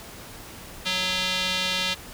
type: tone with band-pass filter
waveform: square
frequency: 184.8 Hz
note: F#3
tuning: 2 cents flat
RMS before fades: -26 dBFS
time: 0.85-1.95 s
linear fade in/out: 20 ms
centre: 3500 Hz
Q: 2.2
effects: pink hiss -42 dBFS RMS until 2.13 s